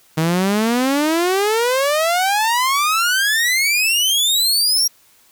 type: exponential sweep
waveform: sawtooth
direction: up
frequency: 155.56 to 5700 Hz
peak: -11 dBFS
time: 0.17-4.88 s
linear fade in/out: 10 ms
effects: white hiss -53 dBFS RMS until 5.31 s